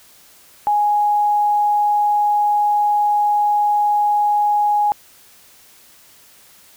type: tone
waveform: sine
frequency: 830.6 Hz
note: G#5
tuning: in tune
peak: -13 dBFS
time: 0.67-4.92 s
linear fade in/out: 0 ms
effects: white hiss -48 dBFS RMS until 6.76 s